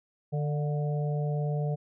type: harmonic tone with a mistuned harmonic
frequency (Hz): 148.5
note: D3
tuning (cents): +20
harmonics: 1 / 3 / 4 / 5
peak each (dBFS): -27 / -37 / -39 / -41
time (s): 0.32-1.76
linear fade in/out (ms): 20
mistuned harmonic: 5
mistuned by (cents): -42
effects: none